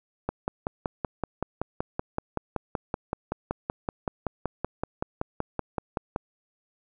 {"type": "click train", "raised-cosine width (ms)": 1, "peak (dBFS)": -13, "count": 32, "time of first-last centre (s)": [0.29, 6.161], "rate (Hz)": 5.28, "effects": []}